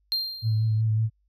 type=tone with exponential decay; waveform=triangle; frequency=4186 Hz; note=C8; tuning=in tune; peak=-20 dBFS; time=0.12-0.81 s; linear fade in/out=0 ms; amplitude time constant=150 ms
type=tone with vibrato; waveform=sine; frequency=110 Hz; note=A2; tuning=in tune; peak=-20 dBFS; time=0.42-1.1 s; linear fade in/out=50 ms; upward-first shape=sine; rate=5.4 Hz; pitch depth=25 cents each way
effects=added 50 Hz sine -65 dBFS peak until 1.28 s